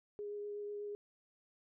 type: tone with vibrato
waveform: sine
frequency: 412.5 Hz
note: G#4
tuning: 12 cents flat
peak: -40 dBFS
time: 0.19-0.95 s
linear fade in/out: 0 ms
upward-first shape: triangle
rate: 8.1 Hz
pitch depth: 12 cents each way
effects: none